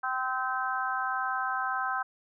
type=harmonic tone; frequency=258.3 Hz; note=C4; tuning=22 cents flat; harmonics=3 / 4 / 5 / 6; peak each=-34 / -34 / -33 / -33 dBFS; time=0.03-2.03 s; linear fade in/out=10 ms; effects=none